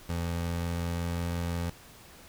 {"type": "tone with pitch glide", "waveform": "25% pulse", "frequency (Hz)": [85.1, 85.79], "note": ["F2", "F2"], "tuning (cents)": [-44, -30], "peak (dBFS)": -26, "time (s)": [0.09, 1.7], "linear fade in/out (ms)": 5, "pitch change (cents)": 14, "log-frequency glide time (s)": [0.33, 1.07], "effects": ["pink hiss -52 dBFS RMS until 2.28 s"]}